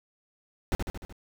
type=noise with echo; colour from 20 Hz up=brown; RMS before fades=-25 dBFS; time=0.72-0.75 s; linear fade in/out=0 ms; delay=75 ms; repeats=5; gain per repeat=-4 dB; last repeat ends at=1.125 s; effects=none